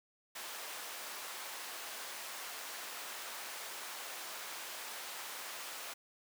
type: high-pass noise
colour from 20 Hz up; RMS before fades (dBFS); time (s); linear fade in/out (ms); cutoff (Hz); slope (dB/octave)
pink; -45; 0.35-5.94; 10; 760; 12
effects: none